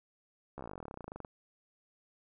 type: slowing click train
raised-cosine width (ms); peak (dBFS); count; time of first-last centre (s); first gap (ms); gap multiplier
1; -29; 26; 0.58-1.248; 14; 1.05
effects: none